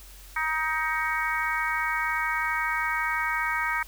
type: harmonic tone with a mistuned harmonic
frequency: 314.4 Hz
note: D#4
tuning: 18 cents sharp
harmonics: 3 / 4 / 5 / 6 / 7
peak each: -31 / -31 / -31 / -31 / -31 dBFS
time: 0.36-3.83 s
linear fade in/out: 5 ms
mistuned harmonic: 7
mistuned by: +24 cents
effects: added 46 Hz sine -46 dBFS peak until 3.87 s + white hiss -50 dBFS RMS until 3.87 s